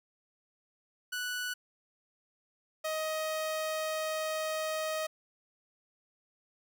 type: tone pair in turn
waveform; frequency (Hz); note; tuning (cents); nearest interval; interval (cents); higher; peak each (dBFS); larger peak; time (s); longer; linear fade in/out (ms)
sawtooth; 1480 / 627.9; F#6 / D#5; 0 / +16; octave + minor third; 1484; first; -30 / -28; second; 1.12-1.54 / 2.84-5.07; second; 10
effects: none